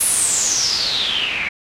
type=noise with low-pass filter sweep; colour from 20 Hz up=white; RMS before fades=-19 dBFS; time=0-1.49 s; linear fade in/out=10 ms; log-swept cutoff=11000 to 2200 Hz; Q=8.7; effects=none